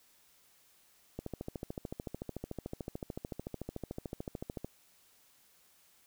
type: click train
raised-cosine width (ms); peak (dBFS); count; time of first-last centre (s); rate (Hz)
2; -25; 48; 1.19-4.646; 13.6
effects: white hiss -66 dBFS RMS until 6.06 s